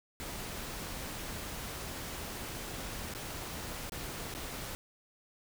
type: noise with dropouts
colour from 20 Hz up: pink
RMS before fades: -41 dBFS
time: 0.2-4.75 s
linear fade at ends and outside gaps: 0 ms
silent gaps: 3.138-3.149 / 3.896-3.921 / 4.34-4.349 s
effects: none